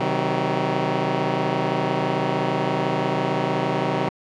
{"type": "chord", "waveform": "10% pulse", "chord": "C diminished", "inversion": "none", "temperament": "just", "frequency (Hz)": [130.81, 156.98, 188.37], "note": ["C3", "Eb3", "Gb3"], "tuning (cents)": [0, 16, 31], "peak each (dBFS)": -17, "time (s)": [0, 4.09], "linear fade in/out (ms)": 5, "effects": ["low-pass 3000 Hz 12 dB/octave"]}